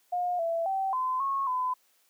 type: tone with pitch steps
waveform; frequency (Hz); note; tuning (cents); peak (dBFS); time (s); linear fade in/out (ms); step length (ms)
sine; 714 / 667 / 772 / 1024 / 1094 / 1011; F5 / E5 / G5 / C6 / C#6 / B5; +38 / +20 / -27 / -38 / -23 / +40; -26; 0.12-1.74; 10; 270
effects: white hiss -67 dBFS RMS until 2.09 s + high-pass 300 Hz 12 dB/octave